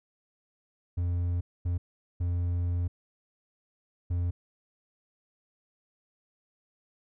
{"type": "tone bursts at uneven times", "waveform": "triangle", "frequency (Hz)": 87.5, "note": "F2", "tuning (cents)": 4, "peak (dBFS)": -24, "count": 4, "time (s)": [[0.97, 1.41], [1.65, 1.78], [2.2, 2.88], [4.1, 4.31]], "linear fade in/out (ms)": 10, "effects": []}